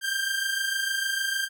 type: tone pair together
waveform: sawtooth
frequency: 1573.4 / 1600 Hz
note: G6 / G6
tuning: +6 / +35 cents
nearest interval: unison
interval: 29 cents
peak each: -25 dBFS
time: 0.01-1.49 s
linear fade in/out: 50 ms
effects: none